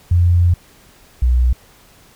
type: tone pair in turn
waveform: sine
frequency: 87.31 / 61.62 Hz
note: F2 / B1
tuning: 0 / -3 cents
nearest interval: tritone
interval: 603 cents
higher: first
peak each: -9 / -10 dBFS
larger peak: first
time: 0.11-0.54 / 1.22-1.53 s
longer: first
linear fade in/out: 5 ms
effects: pink hiss -48 dBFS RMS until 2.15 s